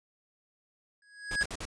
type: tone with exponential growth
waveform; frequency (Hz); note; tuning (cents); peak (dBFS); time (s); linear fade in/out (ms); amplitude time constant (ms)
square; 1661.2; G#6; 0; -24; 1.02-1.43; 2; 87
type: noise bursts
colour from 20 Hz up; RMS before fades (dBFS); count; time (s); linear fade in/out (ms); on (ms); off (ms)
pink; -38; 4; 1.31-1.653; 2; 49; 49
effects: resampled to 22050 Hz